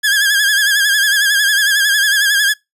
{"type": "tone with vibrato", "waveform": "sawtooth", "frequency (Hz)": 1655, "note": "G#6", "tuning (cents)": -6, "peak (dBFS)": -7, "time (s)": [0.03, 2.54], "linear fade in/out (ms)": 20, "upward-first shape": "sine", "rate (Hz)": 11, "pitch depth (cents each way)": 72, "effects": ["noise-tail reverb RT60 0.2 s tail -25 dB re dry", "resampled to 32000 Hz"]}